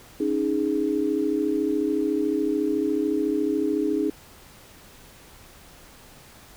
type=chord; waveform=sine; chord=C# suspended second; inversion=none; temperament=equal; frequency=277.2 / 311.1 / 415.3 Hz; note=C#4 / D#4 / G#4; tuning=0 / 0 / 0 cents; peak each=-27 / -24 / -26 dBFS; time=0.2-4.1 s; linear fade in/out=5 ms; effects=pink hiss -49 dBFS RMS until 6.56 s